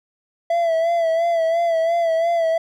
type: tone with vibrato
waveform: triangle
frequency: 667 Hz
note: E5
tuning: 20 cents sharp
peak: -14 dBFS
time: 0.5-2.58 s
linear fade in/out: 5 ms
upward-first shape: sine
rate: 2.9 Hz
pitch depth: 49 cents each way
effects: none